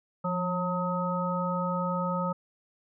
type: harmonic tone with a mistuned harmonic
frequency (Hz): 181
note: F#3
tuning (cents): -38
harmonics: 1 / 3 / 5 / 7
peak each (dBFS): -30 / -33 / -35 / -32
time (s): 0.24-2.33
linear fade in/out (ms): 10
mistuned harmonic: 1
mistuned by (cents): -57
effects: none